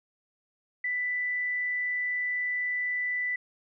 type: tone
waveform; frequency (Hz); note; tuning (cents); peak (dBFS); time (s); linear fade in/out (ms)
sine; 1984; B6; +7; -27; 0.84-3.36; 5
effects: none